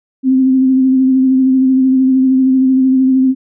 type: tone with vibrato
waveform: sine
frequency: 261.6 Hz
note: C4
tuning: in tune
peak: -7 dBFS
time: 0.23-3.35 s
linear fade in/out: 50 ms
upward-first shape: sine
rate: 13 Hz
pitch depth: 24 cents each way
effects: none